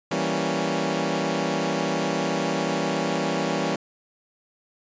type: chord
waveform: 15% pulse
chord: E diminished seventh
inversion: none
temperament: equal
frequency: 164.81 / 196 / 233.1 / 277.2 Hz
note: E3 / G3 / Bb3 / Db4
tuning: 0 / 0 / 0 / 0 cents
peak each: -22 / -22 / -24 / -22 dBFS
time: 0.11-3.76 s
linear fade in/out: 5 ms
effects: resampled to 16000 Hz